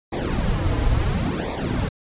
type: noise with flanger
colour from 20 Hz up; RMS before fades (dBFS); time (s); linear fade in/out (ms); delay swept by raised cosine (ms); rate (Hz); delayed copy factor
brown; -22; 0.12-1.89; 10; 0.67 to 5.47; 0.72; -0.85
effects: resampled to 8000 Hz